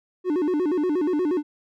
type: tone with vibrato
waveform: triangle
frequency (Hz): 329.6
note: E4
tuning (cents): 0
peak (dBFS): -18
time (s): 0.24-1.43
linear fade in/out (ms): 50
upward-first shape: square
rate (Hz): 8.4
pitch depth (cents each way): 180
effects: none